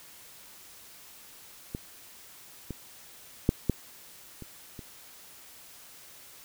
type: clicks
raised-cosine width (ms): 3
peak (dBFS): -20 / -22 / -8 / -10 / -28 / -28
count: 6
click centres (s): 1.749 / 2.707 / 3.491 / 3.697 / 4.423 / 4.792
effects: white hiss -51 dBFS RMS until 6.44 s